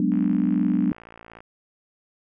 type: chord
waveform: sine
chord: G# half-diminished seventh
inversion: third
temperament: equal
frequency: 185 / 207.7 / 246.9 / 293.7 Hz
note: F#3 / G#3 / B3 / D4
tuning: 0 / 0 / 0 / 0 cents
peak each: -24 dBFS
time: 0-0.92 s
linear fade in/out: 2 ms
type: click train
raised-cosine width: 0.5 ms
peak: -28 dBFS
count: 74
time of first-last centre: 0.12-1.405 s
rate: 56.8 Hz
effects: none